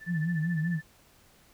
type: tone with tremolo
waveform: sine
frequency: 1760 Hz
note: A6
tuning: in tune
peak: -35 dBFS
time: 0-0.83 s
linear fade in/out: 50 ms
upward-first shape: sine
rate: 14 Hz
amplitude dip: 85%
type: tone with vibrato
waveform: sine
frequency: 164.1 Hz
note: E3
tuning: 8 cents flat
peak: -26 dBFS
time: 0.06-0.81 s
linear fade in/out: 50 ms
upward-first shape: sine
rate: 5.1 Hz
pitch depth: 120 cents each way
effects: pink hiss -60 dBFS RMS until 1.53 s